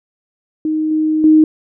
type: tone with level steps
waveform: sine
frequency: 311.3 Hz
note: D#4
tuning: 1 cent sharp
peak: -14 / -12 / -5 dBFS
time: 0.65-1.44 s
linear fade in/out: 2 ms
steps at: 0.91 / 1.24 s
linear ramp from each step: 2 ms
effects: none